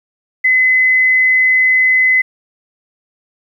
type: tone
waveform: sine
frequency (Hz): 2030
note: B6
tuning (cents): +47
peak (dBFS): -8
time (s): 0.44-2.22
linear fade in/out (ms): 10
effects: 8-bit